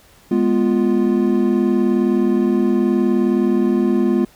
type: chord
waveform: triangle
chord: F diminished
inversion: first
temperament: equal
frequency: 207.7 / 246.9 / 349.2 Hz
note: Ab3 / Cb4 / F4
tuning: 0 / 0 / 0 cents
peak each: -16 dBFS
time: 0.31-4.25 s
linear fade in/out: 5 ms
effects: pink hiss -50 dBFS RMS until 4.35 s